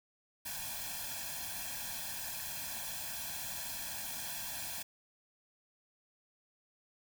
white noise with comb filter, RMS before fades -41 dBFS, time 0.45-4.83 s, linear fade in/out 10 ms, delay 1.2 ms, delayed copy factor +1, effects none

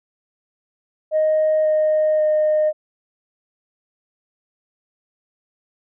sine tone with pitch steps, 622.3 / 618 / 613.7 Hz, D#5 / D#5 / D#5, 0 / -12 / -24 cents, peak -13 dBFS, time 1.11-2.73 s, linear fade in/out 50 ms, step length 540 ms, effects tanh soft clip ceiling -11 dBFS

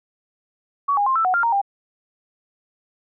sine tone with pitch steps, 1127 / 816 / 1056 / 1325 / 739 / 1394 / 930 / 797 Hz, C#6 / G#5 / C6 / E6 / F#5 / F6 / A#5 / G5, +28 / -31 / +16 / +9 / -2 / -4 / -4 / +28 cents, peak -16 dBFS, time 0.88-1.616 s, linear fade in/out 10 ms, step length 92 ms, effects none

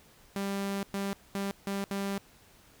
sawtooth tone bursts at uneven times, 197.8 Hz, G3, 16 cents sharp, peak -27 dBFS, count 5, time 0.36-0.83 / 0.94-1.13 / 1.35-1.51 / 1.67-1.84 / 1.91-2.18 s, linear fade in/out 0 ms, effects pink hiss -59 dBFS RMS until 2.8 s

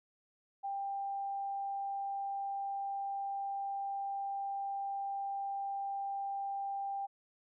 sine tone, 792 Hz, G5, 18 cents sharp, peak -35 dBFS, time 0.63-7.07 s, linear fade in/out 20 ms, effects none

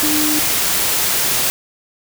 sine tone in noise, 302.5 Hz, D#4, 49 cents flat, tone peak -18 dBFS, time 0.03-0.39 s, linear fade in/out 0 ms, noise white, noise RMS -17 dBFS, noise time 0-1.5 s, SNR -4 dB, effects none

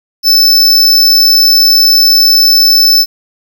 square tone, 5274 Hz, E8, in tune, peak -4 dBFS, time 0.23-3.06 s, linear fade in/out 50 ms, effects 7-bit

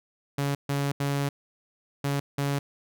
sawtooth tone bursts at uneven times, 141 Hz, C#3, 30 cents sharp, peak -21 dBFS, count 5, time 0.38-0.55 / 0.69-0.92 / 1-1.29 / 2.04-2.2 / 2.38-2.59 s, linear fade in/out 5 ms, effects none

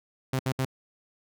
sawtooth tone bursts, 131.3 Hz, C3, 6 cents sharp, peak -21 dBFS, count 3, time 0.33-0.651 s, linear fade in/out 5 ms, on 63 ms, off 66 ms, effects none

